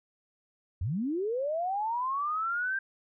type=linear sweep; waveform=sine; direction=up; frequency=73.42 to 1594 Hz; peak=-28 dBFS; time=0.81-2.79 s; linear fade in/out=5 ms; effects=none